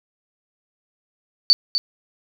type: tone with echo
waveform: sine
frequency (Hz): 4540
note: C#8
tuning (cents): +41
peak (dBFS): -8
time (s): 1.5-1.53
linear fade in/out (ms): 0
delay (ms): 250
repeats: 1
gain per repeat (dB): -9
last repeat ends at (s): 1.78
effects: none